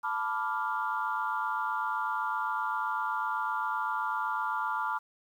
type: chord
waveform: sine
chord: B half-diminished seventh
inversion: third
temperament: equal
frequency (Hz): 880 / 987.8 / 1174.7 / 1396.9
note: A5 / B5 / D6 / F6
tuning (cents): 0 / 0 / 0 / 0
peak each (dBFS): -34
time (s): 0.03-4.99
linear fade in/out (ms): 20
effects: tanh soft clip ceiling -19 dBFS + 10-bit